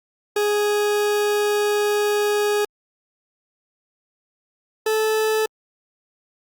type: tone pair in turn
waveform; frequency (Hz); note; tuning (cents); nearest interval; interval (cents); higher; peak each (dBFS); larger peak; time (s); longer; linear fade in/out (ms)
40% pulse; 415.3 / 435.6; G#4 / A4; 0 / -17; minor second; 83; second; -17; neither; 0.36-2.65 / 4.86-5.46; first; 5
effects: Opus 48 kbps